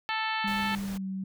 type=harmonic tone; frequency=440 Hz; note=A4; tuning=in tune; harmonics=2 / 3 / 4 / 5 / 6 / 7 / 8 / 9 / 10; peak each=-32 / -36 / -34 / -38 / -37 / -39 / -43 / -45 / -44 dBFS; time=0.09-0.75 s; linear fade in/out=0 ms
type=tone with pitch glide; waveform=sine; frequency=201.7 to 190.93 Hz; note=G3 to G3; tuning=+50 to -45 cents; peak=-31 dBFS; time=0.44-1.24 s; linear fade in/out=5 ms; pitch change=-95 cents; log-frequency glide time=0.69-1.05 s
type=noise; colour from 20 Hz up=pink; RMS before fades=-43 dBFS; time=0.47-0.98 s; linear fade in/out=10 ms
effects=none